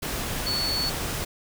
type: tone in noise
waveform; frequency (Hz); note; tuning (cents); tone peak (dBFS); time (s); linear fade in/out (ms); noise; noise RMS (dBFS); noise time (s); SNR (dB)
sine; 4430; C#8; -2; -25; 0.46-0.9; 10; pink; -30; 0.02-1.25; +2
effects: none